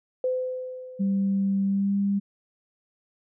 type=tone with exponential decay; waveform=sine; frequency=510 Hz; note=C5; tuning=44 cents flat; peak=-21 dBFS; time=0.24-1.81 s; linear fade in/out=2 ms; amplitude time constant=340 ms
type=tone with pitch glide; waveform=sine; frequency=195.9 to 199.55 Hz; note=G3 to G3; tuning=-1 to +31 cents; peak=-21 dBFS; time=0.99-2.2 s; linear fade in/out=20 ms; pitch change=+32 cents; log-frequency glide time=1.64-1.96 s
effects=none